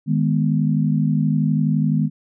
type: chord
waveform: sine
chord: G# minor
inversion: second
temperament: equal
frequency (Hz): 155.56 / 207.7 / 246.9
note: D#3 / G#3 / B3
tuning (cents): 0 / 0 / 0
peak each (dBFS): -18 / -21 / -22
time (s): 0.06-2.1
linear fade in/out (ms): 50
effects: none